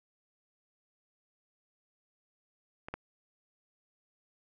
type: clicks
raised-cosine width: 0.5 ms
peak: -26 / -21 dBFS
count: 2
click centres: 2.885 / 2.94 s
effects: none